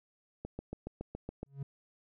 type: click train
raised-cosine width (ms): 2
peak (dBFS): -26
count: 8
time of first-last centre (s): 0.45-1.43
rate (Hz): 7.14
type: tone with exponential growth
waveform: triangle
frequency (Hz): 138.59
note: C#3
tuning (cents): 0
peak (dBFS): -31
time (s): 1.46-1.63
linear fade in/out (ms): 5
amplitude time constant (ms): 35
effects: none